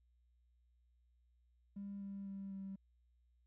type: tone with pitch steps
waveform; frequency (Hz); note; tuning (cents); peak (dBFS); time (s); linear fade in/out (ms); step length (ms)
triangle; 199.8 / 197.85 / 195.91 / 194; G3 / G3 / G3 / G3; +33 / +16 / -1 / -18; -40; 1.76-2.76; 10; 250
effects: tanh soft clip ceiling -41 dBFS + added 60 Hz sine -70 dBFS peak until 3.46 s